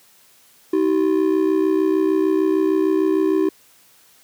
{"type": "ring-modulated tone", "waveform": "triangle", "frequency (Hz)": 349.2, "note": "F4", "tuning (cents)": 0, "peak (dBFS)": -10, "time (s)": [0.73, 3.49], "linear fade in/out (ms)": 5, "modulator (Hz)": 33.3, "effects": ["white hiss -53 dBFS RMS until 4.23 s", "high-pass 80 Hz 12 dB/octave"]}